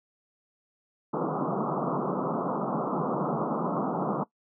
pink band-pass noise, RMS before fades -29 dBFS, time 1.13-4.24 s, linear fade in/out 10 ms, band 140 to 1300 Hz, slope 96 dB/octave, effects noise-tail reverb RT60 0.1 s tail -19 dB re dry

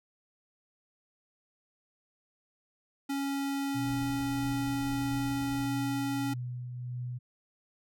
square tone, 277.2 Hz, C#4, in tune, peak -31 dBFS, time 3.09-6.34 s, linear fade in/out 10 ms
sine tone with tremolo, 123.47 Hz, B2, in tune, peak -33 dBFS, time 3.74-7.19 s, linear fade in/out 20 ms, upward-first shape triangle, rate 1.6 Hz, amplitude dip 40%
brown noise, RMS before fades -46 dBFS, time 3.85-5.67 s, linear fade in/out 2 ms
effects none

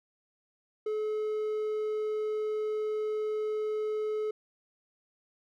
triangle tone, 428.7 Hz, A4, 45 cents flat, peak -27 dBFS, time 0.86-4.31 s, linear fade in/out 5 ms, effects none

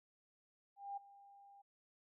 sine tone with ADSR envelope, 800 Hz, G5, 35 cents sharp, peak -40 dBFS, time 0.76-1.62 s, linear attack 210 ms, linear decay 10 ms, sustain -19 dB, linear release 10 ms, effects none

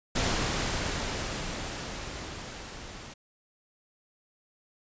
pink noise with level ramp, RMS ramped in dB -27 to -44 dBFS, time 0.15-3.14 s, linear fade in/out 10 ms, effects resampled to 16000 Hz

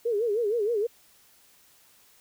sine tone with vibrato, 440 Hz, A4, in tune, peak -23 dBFS, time 0.05-0.87 s, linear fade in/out 10 ms, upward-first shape sine, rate 6.4 Hz, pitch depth 160 cents each way, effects white hiss -59 dBFS RMS until 2.2 s

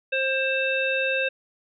harmonic tone, 530 Hz, C5, 22 cents sharp, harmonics 1 / 3 / 5 / 7, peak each -26 / -28 / -25 / -35 dBFS, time 0.12-1.29 s, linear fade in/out 10 ms, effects none

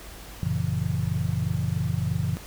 sine chord, F# dominant seventh, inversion none, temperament just, 92.5 / 115.62 / 138.75 / 166.5 Hz, F#2 / A#2 / C#3 / E3, 0 / -14 / +2 / +18 cents, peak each -29 dBFS, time 0.43-2.37 s, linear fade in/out 0 ms, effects added 50 Hz sine -44 dBFS peak until 2.46 s + pink hiss -44 dBFS RMS until 2.46 s

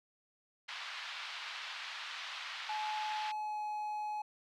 white band-pass noise, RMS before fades -44 dBFS, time 0.68-3.32 s, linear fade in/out 10 ms, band 900 to 3900 Hz, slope 24 dB/octave
triangle tone with pitch glide, 855 to 845.2 Hz, A5 to G#5, -50 to +30 cents, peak -34 dBFS, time 2.69-4.22 s, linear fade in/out 5 ms, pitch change -20 cents, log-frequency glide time 3.28-3.6 s
effects none

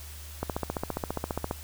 click train, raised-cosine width 1 ms, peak -15 dBFS, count 17, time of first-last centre 0.43-1.511 s, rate 14.8 Hz, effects added 75 Hz sine -42 dBFS peak until 1.63 s + white hiss -47 dBFS RMS until 1.63 s

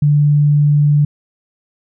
sine tone, 146.83 Hz, D3, in tune, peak -8 dBFS, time 0.02-1.05 s, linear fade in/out 5 ms, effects none

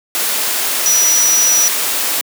sine tone in noise, 5860 Hz, F#8, 18 cents flat, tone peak -10 dBFS, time 0.86-1.68 s, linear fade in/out 0 ms, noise white, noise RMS -17 dBFS, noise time 0.15-2.21 s, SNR +4 dB, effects high-pass 300 Hz 12 dB/octave

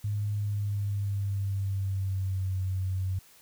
sine tone with pitch glide, 103.6 to 93.91 Hz, G#2 to F#2, -4 to +26 cents, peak -27 dBFS, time 0.04-3.19 s, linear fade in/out 5 ms, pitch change -170 cents, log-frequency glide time 0.34-2.6 s, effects white hiss -57 dBFS RMS until 3.41 s

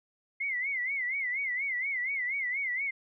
sine tone with vibrato, 2093 Hz, C7, in tune, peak -29 dBFS, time 0.4-2.91 s, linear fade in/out 10 ms, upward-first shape sine, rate 4.2 Hz, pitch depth 130 cents each way, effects none

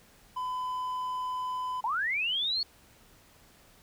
triangle tone, 1008 Hz, B5, 35 cents sharp, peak -29 dBFS, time 0.36-1.81 s, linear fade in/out 10 ms
sine linear sweep, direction up, 830.6 to 4435 Hz, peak -27 dBFS, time 1.84-2.63 s, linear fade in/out 2 ms
effects pink hiss -59 dBFS RMS until 3.82 s

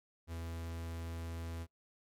45% pulse tone, 83.2 Hz, E2, 17 cents sharp, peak -40 dBFS, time 0.27-1.67 s, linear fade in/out 50 ms, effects noise-tail reverb RT60 0.1 s tail -22 dB re dry + MP3 96 kbps

